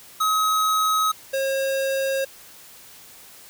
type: tone pair in turn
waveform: square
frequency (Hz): 1273 / 539.7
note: D#6 / C#5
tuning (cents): +39 / -46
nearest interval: octave + minor third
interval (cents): 1485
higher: first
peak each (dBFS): -19 / -22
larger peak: first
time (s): 0.2-1.12 / 1.33-2.25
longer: neither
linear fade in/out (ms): 10
effects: white hiss -46 dBFS RMS until 3.49 s